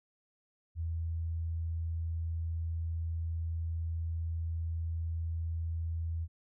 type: tone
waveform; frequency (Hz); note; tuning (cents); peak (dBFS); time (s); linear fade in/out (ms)
sine; 82.41; E2; 0; -32; 0.75-6.28; 50
effects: none